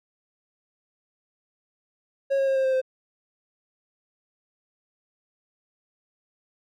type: tone with pitch steps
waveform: triangle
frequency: 548 / 542.3 / 536.7 / 531.2 / 525.7 / 520.2 Hz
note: C#5 / C#5 / C5 / C5 / C5 / C5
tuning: -20 / -38 / +44 / +26 / +8 / -10 cents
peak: -18 dBFS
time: 2.3-2.816 s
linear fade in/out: 20 ms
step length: 86 ms
effects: none